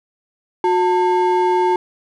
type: ring-modulated tone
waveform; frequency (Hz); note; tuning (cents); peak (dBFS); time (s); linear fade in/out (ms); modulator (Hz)
triangle; 629; D#5; +19; -8; 0.64-1.76; 2; 266
effects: none